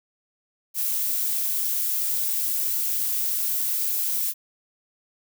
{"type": "noise", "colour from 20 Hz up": "violet", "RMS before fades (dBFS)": -25, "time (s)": [0.74, 4.34], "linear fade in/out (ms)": 50, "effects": []}